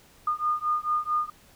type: beating tone pair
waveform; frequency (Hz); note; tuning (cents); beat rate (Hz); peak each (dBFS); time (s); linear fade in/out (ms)
sine; 1218 / 1222.5; D#6 / D#6; -37 / -31; 4.5; -27; 0.27-1.3; 5
effects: pink hiss -56 dBFS RMS until 1.55 s